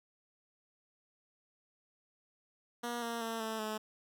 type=tone with pitch steps; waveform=10% pulse; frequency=238.8 / 232.8 / 227 / 221.3 / 215.7 Hz; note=A#3 / A#3 / A#3 / A3 / A3; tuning=+42 / -2 / -46 / +10 / -34 cents; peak=-28 dBFS; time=2.83-3.78 s; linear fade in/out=10 ms; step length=190 ms; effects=none